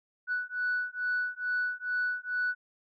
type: beating tone pair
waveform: sine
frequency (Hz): 1480 / 1482.3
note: F#6 / F#6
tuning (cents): 0 / +3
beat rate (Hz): 2.3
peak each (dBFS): -31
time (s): 0.27-2.55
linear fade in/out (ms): 50
effects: tanh soft clip ceiling -23 dBFS